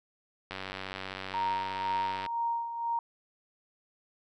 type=click train; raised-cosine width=0.3 ms; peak=-21 dBFS; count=168; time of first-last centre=0.51-2.262 s; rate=95.3 Hz
type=tone with tremolo; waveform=sine; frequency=932.3 Hz; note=A#5; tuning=in tune; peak=-27 dBFS; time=1.34-2.99 s; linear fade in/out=2 ms; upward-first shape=sine; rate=2 Hz; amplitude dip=60%
effects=none